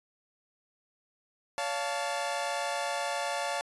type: chord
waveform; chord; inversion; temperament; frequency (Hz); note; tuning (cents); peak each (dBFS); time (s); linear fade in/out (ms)
sawtooth; Db augmented; none; equal with one note detuned; 567 / 698.5 / 880; Db5 / F5 / A5; +39 / 0 / 0; -31; 1.58-3.61; 0
effects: resampled to 24000 Hz